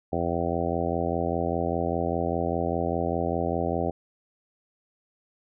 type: harmonic tone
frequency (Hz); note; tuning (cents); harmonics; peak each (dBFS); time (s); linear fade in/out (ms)
85; F2; -46; 1 / 2 / 3 / 4 / 5 / 6 / 7 / 8 / 9; -33 / -33 / -33 / -33 / -33 / -33 / -33 / -33 / -33; 0.12-3.91; 10
effects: none